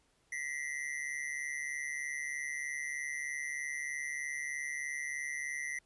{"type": "ring-modulated tone", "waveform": "square", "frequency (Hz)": 1995, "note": "B6", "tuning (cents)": 17, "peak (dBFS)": -34, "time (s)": [0.32, 5.79], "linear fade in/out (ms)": 5, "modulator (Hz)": 71.6, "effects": ["pink hiss -72 dBFS RMS until 5.85 s", "resampled to 24000 Hz"]}